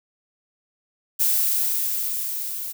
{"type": "noise with level ramp", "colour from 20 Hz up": "violet", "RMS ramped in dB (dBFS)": [-19, -31], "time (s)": [1.19, 2.73], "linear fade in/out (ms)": 20, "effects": []}